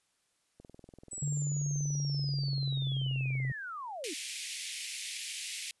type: click train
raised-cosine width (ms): 2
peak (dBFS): -38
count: 61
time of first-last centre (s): 0.6-3.499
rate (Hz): 20.7
type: linear sweep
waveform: sine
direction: down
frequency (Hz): 7970 to 261.6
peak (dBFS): -38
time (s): 1.11-4.14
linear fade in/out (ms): 10
type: tone with pitch glide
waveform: sine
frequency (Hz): 144.3 to 131.56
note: D3 to C3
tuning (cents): -30 to +10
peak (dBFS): -30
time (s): 1.22-3.52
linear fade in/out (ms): 5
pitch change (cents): -160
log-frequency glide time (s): 1.89-3.18
type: high-pass noise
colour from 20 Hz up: pink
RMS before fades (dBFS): -39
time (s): 4.04-5.71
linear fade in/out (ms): 0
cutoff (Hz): 2100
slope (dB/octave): 48
effects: white hiss -75 dBFS RMS until 5.8 s + resampled to 24000 Hz